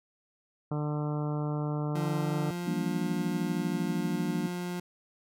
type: harmonic tone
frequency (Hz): 149.2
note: D3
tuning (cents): +28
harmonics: 1 / 2 / 3 / 4 / 5 / 6 / 7 / 8 / 9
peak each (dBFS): -30 / -36 / -40 / -42 / -44 / -46 / -47 / -48 / -49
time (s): 0.71-2.51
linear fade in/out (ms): 5
type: tone with pitch glide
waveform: 30% pulse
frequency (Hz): 172.7 to 177.56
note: F3 to F3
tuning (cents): -19 to +29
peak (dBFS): -30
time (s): 1.95-4.8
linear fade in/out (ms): 5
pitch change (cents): +48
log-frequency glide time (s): 2.13-3
type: chord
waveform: sine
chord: E half-diminished seventh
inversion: none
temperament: just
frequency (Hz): 164.81 / 197.78 / 237.3 / 296.7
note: E3 / G3 / Bb3 / D4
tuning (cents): 0 / +16 / +31 / +18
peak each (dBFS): -35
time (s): 2.66-4.48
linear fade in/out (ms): 10
effects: none